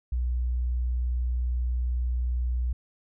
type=tone; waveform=sine; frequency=61.2 Hz; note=B1; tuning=15 cents flat; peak=-24 dBFS; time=0.12-2.73 s; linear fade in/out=5 ms; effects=none